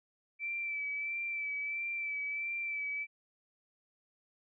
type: tone with vibrato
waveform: sine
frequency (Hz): 2323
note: D7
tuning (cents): -20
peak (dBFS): -34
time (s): 0.39-3.07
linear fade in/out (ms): 50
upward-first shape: sine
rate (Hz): 1.5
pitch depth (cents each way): 30
effects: none